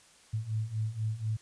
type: beating tone pair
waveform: sine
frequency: 107.1 / 111.2 Hz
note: A2 / A2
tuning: -46 / +19 cents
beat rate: 4.1 Hz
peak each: -35 / -32 dBFS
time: 0.33-1.37 s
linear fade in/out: 10 ms
effects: white hiss -59 dBFS RMS until 1.41 s + resampled to 22050 Hz